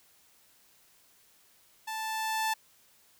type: tone with level ramp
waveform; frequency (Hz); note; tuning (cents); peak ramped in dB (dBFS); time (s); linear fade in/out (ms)
sawtooth; 880; A5; 0; -31 to -23; 1.87-2.54; 10
effects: white hiss -63 dBFS RMS until 3.19 s